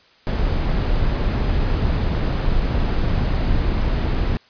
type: noise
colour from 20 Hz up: brown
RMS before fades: -19 dBFS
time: 0.27-4.37 s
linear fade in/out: 0 ms
effects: white hiss -53 dBFS RMS until 4.49 s + resampled to 11025 Hz